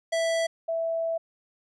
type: tone pair in turn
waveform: square / sine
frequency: 659.3 / 659.3 Hz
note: E5 / E5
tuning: 0 / 0 cents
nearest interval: unison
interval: 0 cents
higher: neither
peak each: -24 / -25 dBFS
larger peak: first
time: 0.12-0.47 / 0.68-1.18 s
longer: second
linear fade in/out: 10 ms
effects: resampled to 22050 Hz